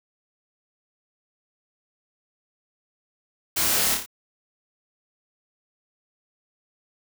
white noise with echo, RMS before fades -24 dBFS, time 3.56-3.95 s, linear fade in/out 10 ms, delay 28 ms, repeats 4, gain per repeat -4 dB, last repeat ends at 4.062 s, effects none

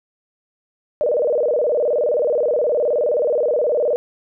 sine tone with vibrato, 538 Hz, C5, 48 cents sharp, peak -15 dBFS, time 1.01-3.96 s, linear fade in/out 0 ms, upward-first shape square, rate 19 Hz, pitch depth 190 cents each way, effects none

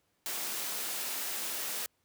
white high-pass noise, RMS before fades -36 dBFS, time 0.26-1.86 s, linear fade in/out 0 ms, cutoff 230 Hz, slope 12 dB/octave, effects pink hiss -75 dBFS RMS until 2.04 s + high-pass 60 Hz 12 dB/octave

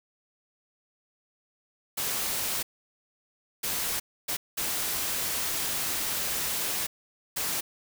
white noise bursts at uneven times, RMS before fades -30 dBFS, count 5, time 1.97-2.63 / 3.63-4 / 4.28-4.37 / 4.57-6.87 / 7.36-7.61 s, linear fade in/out 10 ms, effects none

